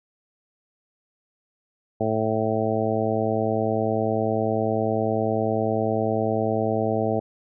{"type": "harmonic tone", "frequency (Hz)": 110, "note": "A2", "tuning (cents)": 0, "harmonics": [1, 2, 3, 4, 5, 6, 7], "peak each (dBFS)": [-29, -28, -30, -27, -29, -27, -30], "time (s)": [2, 7.2], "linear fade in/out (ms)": 10, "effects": []}